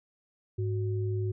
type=tone pair together; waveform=sine; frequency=103.83 / 369.8 Hz; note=G#2 / F#4; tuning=0 / -1 cents; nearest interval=octave + minor seventh; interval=2199 cents; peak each=-28 / -35 dBFS; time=0.58-1.32 s; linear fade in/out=10 ms; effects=none